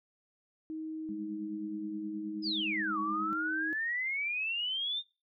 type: tone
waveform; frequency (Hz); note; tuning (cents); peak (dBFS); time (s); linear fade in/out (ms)
sine; 315.4; D#4; +24; -36; 0.7-3.73; 0
type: tone with tremolo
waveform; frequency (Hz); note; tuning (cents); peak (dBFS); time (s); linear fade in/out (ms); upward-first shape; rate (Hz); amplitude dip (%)
sine; 206.8; G#3; -7; -37; 1.09-3.33; 0; triangle; 9.5; 75
type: exponential two-way sweep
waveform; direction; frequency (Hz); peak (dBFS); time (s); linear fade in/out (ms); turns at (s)
sine; down then up; 5190 to 1108.7 to 3683; -31; 2.42-5.03; 50; 2.99
effects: noise-tail reverb RT60 0.3 s tail -22 dB re dry